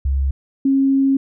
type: tone pair in turn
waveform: sine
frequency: 68 / 271.3 Hz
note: C#2 / C#4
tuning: -33 / -37 cents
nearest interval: 2 octaves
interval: 2396 cents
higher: second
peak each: -15 / -12 dBFS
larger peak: second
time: 0.05-0.31 / 0.65-1.17 s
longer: second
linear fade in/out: 5 ms
effects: none